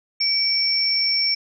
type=tone pair together; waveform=sine; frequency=2287 / 5439 Hz; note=D7 / F8; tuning=-47 / -47 cents; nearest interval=octave + minor third; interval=1500 cents; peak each=-26 / -18 dBFS; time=0.2-1.35 s; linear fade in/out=10 ms; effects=none